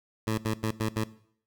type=tone bursts at uneven times; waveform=15% pulse; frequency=110 Hz; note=A2; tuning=in tune; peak=-20 dBFS; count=5; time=0.27-0.38 / 0.45-0.54 / 0.63-0.71 / 0.8-0.89 / 0.96-1.04 s; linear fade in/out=5 ms; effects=noise-tail reverb RT60 0.6 s tail -18 dB re dry